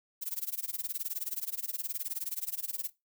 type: noise with tremolo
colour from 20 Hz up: violet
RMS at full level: -33 dBFS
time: 0.21-2.9 s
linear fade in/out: 20 ms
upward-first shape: sine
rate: 19 Hz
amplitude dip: 100%
effects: noise-tail reverb RT60 0.2 s tail -18 dB re dry